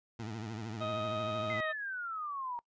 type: tone with vibrato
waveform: 20% pulse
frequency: 110.4 Hz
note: A2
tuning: 6 cents sharp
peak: -34 dBFS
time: 0.19-1.61 s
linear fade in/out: 5 ms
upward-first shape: triangle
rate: 13 Hz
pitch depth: 130 cents each way
type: harmonic tone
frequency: 628 Hz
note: D#5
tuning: 16 cents sharp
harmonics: 1 / 2 / 4 / 5 / 6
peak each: -36 / -38 / -49 / -52 / -48 dBFS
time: 0.8-1.73 s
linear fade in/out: 20 ms
type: exponential sweep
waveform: sine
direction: down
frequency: 2093 to 940 Hz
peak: -36 dBFS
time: 1.5-2.59 s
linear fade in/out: 0 ms
effects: noise-tail reverb RT60 0.1 s tail -23 dB re dry + resampled to 16000 Hz